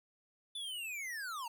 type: linear sweep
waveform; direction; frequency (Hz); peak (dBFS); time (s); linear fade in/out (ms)
square; down; 3520 to 882; -40; 0.55-1.48; 5
effects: none